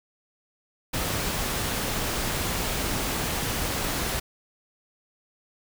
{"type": "noise", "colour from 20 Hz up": "pink", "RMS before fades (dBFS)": -28, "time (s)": [0.93, 4.2], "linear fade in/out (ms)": 10, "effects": []}